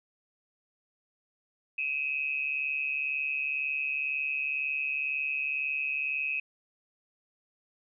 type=tone with amplitude modulation; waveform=sine; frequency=2552 Hz; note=D#7; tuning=43 cents sharp; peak=-25 dBFS; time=1.78-6.4 s; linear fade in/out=5 ms; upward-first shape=sine; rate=142 Hz; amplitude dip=75%; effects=none